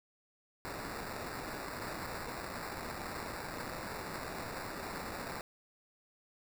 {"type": "noise with sample-and-hold", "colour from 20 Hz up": "blue", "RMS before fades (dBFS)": -42, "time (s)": [0.65, 5.41], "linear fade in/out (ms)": 0, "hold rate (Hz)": 3150, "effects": []}